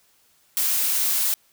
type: noise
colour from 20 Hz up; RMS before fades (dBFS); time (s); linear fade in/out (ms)
blue; -22; 0.57-1.34; 0
effects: white hiss -61 dBFS RMS until 1.52 s